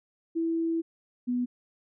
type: tone pair in turn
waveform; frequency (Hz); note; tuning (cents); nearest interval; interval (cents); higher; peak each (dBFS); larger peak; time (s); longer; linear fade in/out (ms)
sine; 329.6 / 246.3; E4 / B3; 0 / -5; perfect fourth; 505; first; -25; neither; 0.35-0.82 / 1.27-1.46; first; 20
effects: none

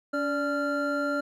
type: tone cluster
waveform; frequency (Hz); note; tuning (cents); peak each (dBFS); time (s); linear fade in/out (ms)
triangle; 284.1 / 584 / 1385; C#4 / D5 / F6; +43 / -10 / -15; -28; 0.13-1.21; 10
effects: none

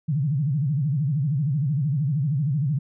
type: tone with vibrato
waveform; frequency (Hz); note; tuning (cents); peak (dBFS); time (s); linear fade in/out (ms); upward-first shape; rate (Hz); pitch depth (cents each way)
sine; 143.4; D3; -41; -20; 0.08-2.79; 10; sine; 13; 210
effects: none

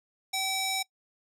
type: tone with band-pass filter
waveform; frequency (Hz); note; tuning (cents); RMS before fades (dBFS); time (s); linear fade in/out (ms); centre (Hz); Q
square; 767; G5; -38; -30; 0.33-0.83; 10; 5800; 0.82
effects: noise-tail reverb RT60 0.1 s tail -23 dB re dry

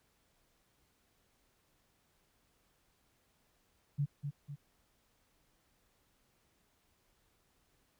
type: tone with echo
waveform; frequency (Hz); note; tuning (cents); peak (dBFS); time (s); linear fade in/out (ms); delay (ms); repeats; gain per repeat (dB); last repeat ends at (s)
sine; 143.4; D3; -41; -29; 3.98-4.06; 20; 250; 2; -6; 4.56
effects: pink hiss -74 dBFS RMS until 7.99 s

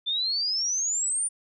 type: exponential sweep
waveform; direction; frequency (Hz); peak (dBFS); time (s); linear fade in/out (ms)
sine; up; 3520 to 9397; -24; 0.06-1.29; 20
effects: none

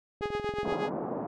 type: click train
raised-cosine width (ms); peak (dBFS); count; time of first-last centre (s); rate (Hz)
2; -25; 12; 0.21-0.726; 21.3
type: tone with tremolo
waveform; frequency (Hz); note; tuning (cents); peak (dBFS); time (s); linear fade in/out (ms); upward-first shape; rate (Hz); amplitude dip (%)
sawtooth; 415.3; G#4; 0; -24; 0.21-0.9; 20; sine; 8.4; 65
type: band-pass noise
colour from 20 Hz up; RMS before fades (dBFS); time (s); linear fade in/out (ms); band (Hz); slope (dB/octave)
pink; -34; 0.64-1.27; 10; 170 to 900; 24
effects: low-pass 3000 Hz 12 dB/octave

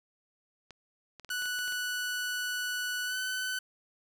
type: clicks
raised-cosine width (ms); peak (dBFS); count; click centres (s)
0.2; -30; 9; 0.707 / 1.197 / 1.247 / 1.292 / 1.422 / 1.457 / 1.589 / 1.679 / 1.723
type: tone with pitch glide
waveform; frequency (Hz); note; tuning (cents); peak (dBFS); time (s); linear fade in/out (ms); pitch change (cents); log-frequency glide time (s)
sawtooth; 1480 to 1508.5; F#6 to F#6; 0 to +33; -28; 1.3-3.59; 5; +33; 3.05-3.17
effects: none

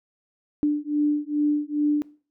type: beating tone pair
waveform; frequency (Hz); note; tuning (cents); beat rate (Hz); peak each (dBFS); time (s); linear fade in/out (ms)
sine; 294.7 / 297.1; D4 / D4; +6 / +20; 2.4; -23; 0.63-2.02; 0
effects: noise-tail reverb RT60 0.4 s tail -20 dB re dry

